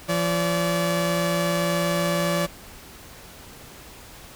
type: tone pair together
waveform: sawtooth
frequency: 171.11 / 575 Hz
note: F3 / D5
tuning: -35 / -37 cents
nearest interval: octave + major sixth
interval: 2098 cents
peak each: -20 dBFS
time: 0.08-2.47 s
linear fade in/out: 20 ms
effects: pink hiss -44 dBFS RMS until 4.35 s